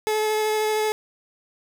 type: tone with vibrato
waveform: 30% pulse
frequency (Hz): 430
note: A4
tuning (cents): -40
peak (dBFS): -18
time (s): 0.07-0.92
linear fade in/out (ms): 0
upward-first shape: sine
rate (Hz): 13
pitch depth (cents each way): 10
effects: none